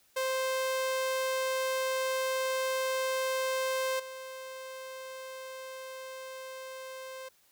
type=tone with level steps; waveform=sawtooth; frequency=523.3 Hz; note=C5; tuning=in tune; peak=-25 / -37 dBFS; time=0.16-7.29 s; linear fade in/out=10 ms; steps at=3.99 s; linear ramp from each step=10 ms; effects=white hiss -66 dBFS RMS until 7.51 s